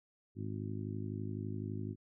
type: harmonic tone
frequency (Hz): 51.91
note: G#1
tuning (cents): 0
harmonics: 2 / 3 / 4 / 5 / 6 / 7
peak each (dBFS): -40 / -46 / -45 / -45 / -49 / -48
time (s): 0.35-1.96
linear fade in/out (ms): 50
effects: none